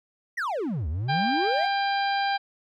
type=exponential two-way sweep; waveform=triangle; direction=down then up; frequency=2022 to 70.5 to 787 Hz; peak=-24 dBFS; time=0.37-1.67 s; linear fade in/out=10 ms; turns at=0.88 s
type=harmonic tone; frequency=795 Hz; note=G5; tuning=24 cents sharp; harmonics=1 / 2 / 3 / 4 / 5 / 6; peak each=-24 / -30 / -36 / -37 / -37 / -38 dBFS; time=1.08-2.38 s; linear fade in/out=20 ms
effects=none